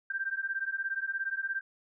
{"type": "beating tone pair", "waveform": "sine", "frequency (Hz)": [1568, 1585], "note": ["G6", "G6"], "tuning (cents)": [0, 19], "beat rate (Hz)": 17, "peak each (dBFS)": [-34, -34], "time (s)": [0.1, 1.61], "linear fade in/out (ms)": 5, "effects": []}